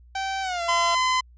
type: tone with pitch glide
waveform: sawtooth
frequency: 774 to 681.6 Hz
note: G5 to F5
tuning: -22 to -42 cents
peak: -22 dBFS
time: 0.15-0.95 s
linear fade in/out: 5 ms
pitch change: -220 cents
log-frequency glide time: 0.42-0.62 s
type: tone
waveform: sawtooth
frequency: 1022 Hz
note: C6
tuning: 41 cents flat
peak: -16 dBFS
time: 0.68-1.21 s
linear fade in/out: 10 ms
effects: added 60 Hz sine -48 dBFS peak until 1.37 s + resampled to 16000 Hz